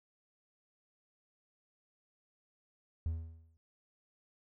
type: tone with exponential decay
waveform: triangle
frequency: 81.5 Hz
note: E2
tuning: 19 cents flat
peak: -27 dBFS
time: 3.06-3.57 s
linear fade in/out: 0 ms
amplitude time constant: 110 ms
effects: tanh soft clip ceiling -26 dBFS

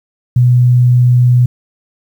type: tone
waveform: sine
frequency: 123.47 Hz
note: B2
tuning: in tune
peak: -5 dBFS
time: 0.36-1.46 s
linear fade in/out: 5 ms
effects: 7-bit

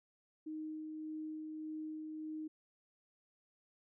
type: tone with tremolo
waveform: sine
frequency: 311.1 Hz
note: D#4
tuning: in tune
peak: -40 dBFS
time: 0.46-2.48 s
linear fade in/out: 10 ms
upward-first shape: sine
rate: 1.7 Hz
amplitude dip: 25%
effects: none

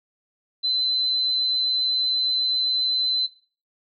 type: tone with amplitude modulation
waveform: sine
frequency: 4046 Hz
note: B7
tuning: 41 cents sharp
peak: -18 dBFS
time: 0.63-3.27 s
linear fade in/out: 20 ms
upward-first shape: sine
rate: 127 Hz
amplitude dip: 35%
effects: noise-tail reverb RT60 0.4 s tail -17 dB re dry + AAC 32 kbps

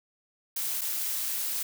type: noise with dropouts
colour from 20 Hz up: blue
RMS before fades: -31 dBFS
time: 0.56-1.63 s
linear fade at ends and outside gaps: 5 ms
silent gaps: 0.811-0.815 s
effects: none

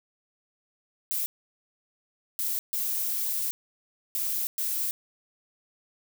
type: noise bursts at uneven times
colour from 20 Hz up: violet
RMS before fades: -29 dBFS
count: 5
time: 1.11-1.26 / 2.39-2.59 / 2.73-3.51 / 4.15-4.47 / 4.58-4.91 s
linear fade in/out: 0 ms
effects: none

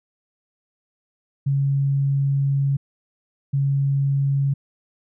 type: tone bursts at uneven times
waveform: sine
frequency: 138.7 Hz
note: C#3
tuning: 1 cent sharp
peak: -17 dBFS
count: 2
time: 1.46-2.77 / 3.53-4.54 s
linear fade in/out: 10 ms
effects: none

